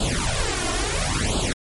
pink noise with flanger, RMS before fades -23 dBFS, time 0-1.53 s, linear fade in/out 5 ms, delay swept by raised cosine 0.25 to 2.85 ms, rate 0.73 Hz, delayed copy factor +0.9, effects MP3 48 kbps

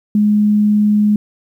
sine tone, 209.3 Hz, G#3, 14 cents sharp, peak -9 dBFS, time 0.15-1.16 s, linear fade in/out 2 ms, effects 8-bit

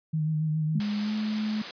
sine tone with vibrato, 155.56 Hz, D#3, in tune, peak -24 dBFS, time 0.13-0.8 s, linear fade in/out 10 ms, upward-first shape sine, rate 7.2 Hz, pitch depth 30 cents each way
sine tone with pitch glide, 207.7 to 214.4 Hz, G#3 to A3, 0 to -45 cents, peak -26 dBFS, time 0.75-1.62 s, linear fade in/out 5 ms, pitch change +55 cents, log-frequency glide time 0.99-1.14 s
white high-pass noise, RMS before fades -36 dBFS, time 0.8-1.71 s, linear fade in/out 2 ms, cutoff 150 Hz, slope 48 dB/octave
effects resampled to 11025 Hz

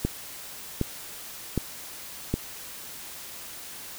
click train, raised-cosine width 3 ms, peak -11 dBFS, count 4, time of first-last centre 0.05-2.34 s, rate 1.31 Hz, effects white hiss -41 dBFS RMS until 3.98 s

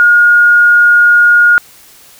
sine tone, 1431 Hz, F6, 42 cents sharp, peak -3 dBFS, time 0-1.58 s, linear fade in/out 0 ms, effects white hiss -40 dBFS RMS until 2.19 s

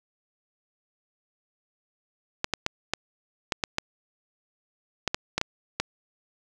clicks, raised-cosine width 0.2 ms, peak -7 dBFS, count 12, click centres 2.444 / 2.537 / 2.664 / 2.936 / 3.522 / 3.638 / 3.784 / 5.077 / 5.145 / 5.38 / 5.414 / 5.8 s, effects none

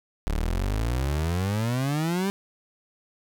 30% pulse exponential sweep, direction up, 34.65 to 201.4 Hz, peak -21 dBFS, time 0.27-2.3 s, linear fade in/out 0 ms, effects none

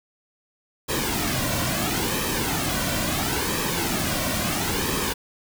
pink noise with flanger, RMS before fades -25 dBFS, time 0.88-5.14 s, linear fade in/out 20 ms, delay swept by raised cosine 1.4 to 2.4 ms, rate 0.74 Hz, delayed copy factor -0.6, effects none

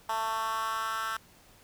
10% pulse tone with high-pass filter sweep, 222.4 Hz, A3, 19 cents sharp, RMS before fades -32 dBFS, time 0.09-1.17 s, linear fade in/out 5 ms, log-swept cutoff 900 to 1400 Hz, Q 3.4, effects pink hiss -58 dBFS RMS until 1.63 s

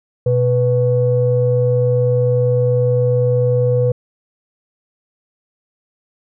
sine tone pair together, 123.47 / 493.9 Hz, B2 / B4, 0 / 0 cents, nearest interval 2 octaves, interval 2400 cents, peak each -14 dBFS, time 0.26-3.92 s, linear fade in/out 5 ms, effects tanh soft clip ceiling -4 dBFS

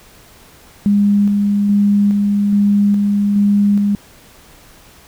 sine tone with tremolo, 203.4 Hz, G#3, 36 cents flat, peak -9 dBFS, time 0.86-3.95 s, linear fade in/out 0 ms, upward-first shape square, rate 1.2 Hz, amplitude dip 25%, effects pink hiss -44 dBFS RMS until 5.07 s

